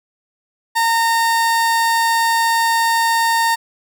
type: tone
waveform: 30% pulse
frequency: 917 Hz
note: A#5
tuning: 29 cents flat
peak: -11 dBFS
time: 0.75-3.56 s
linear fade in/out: 20 ms
effects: none